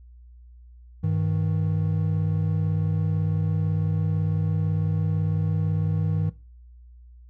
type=tone pair together; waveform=triangle; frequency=100 / 158.01 Hz; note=G2 / D#3; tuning=+35 / +27 cents; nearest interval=minor sixth; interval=792 cents; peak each=-22 dBFS; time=1.03-6.3 s; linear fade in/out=10 ms; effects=noise-tail reverb RT60 0.3 s tail -18 dB re dry + added 60 Hz sine -45 dBFS peak until 7.29 s